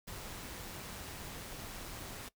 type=noise with amplitude modulation; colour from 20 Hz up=pink; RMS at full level=-44 dBFS; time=0.07-2.29 s; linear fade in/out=10 ms; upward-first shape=sine; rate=184 Hz; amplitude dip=35%; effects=noise-tail reverb RT60 0.1 s tail -19 dB re dry